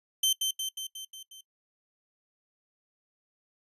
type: tone with echo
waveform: sawtooth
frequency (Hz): 3100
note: G7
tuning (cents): -20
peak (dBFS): -19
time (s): 0.23-0.33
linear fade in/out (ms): 5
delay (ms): 180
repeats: 6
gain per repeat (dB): -4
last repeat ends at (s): 1.41
effects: noise-tail reverb RT60 0.1 s tail -19 dB re dry + resampled to 32000 Hz